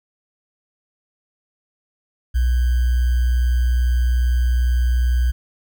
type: tone with sample-and-hold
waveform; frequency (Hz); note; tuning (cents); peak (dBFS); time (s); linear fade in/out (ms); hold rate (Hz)
sine; 61.2; B1; -15; -14; 2.34-5.32; 20; 1575
effects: none